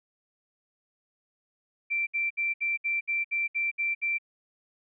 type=tone bursts; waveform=sine; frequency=2349 Hz; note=D7; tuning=in tune; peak=-25 dBFS; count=10; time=1.9-4.185 s; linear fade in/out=20 ms; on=170 ms; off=65 ms; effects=none